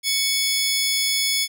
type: tone cluster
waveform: sawtooth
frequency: 2220 / 3408 / 5210 Hz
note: C#7 / G#7 / E8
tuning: +2 / +44 / -21 cents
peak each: -21 dBFS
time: 0.03-1.48 s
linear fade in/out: 50 ms
effects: none